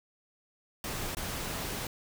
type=noise with dropouts; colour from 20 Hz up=pink; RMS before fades=-36 dBFS; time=0.84-1.87 s; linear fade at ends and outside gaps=2 ms; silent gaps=1.149-1.169 s; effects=none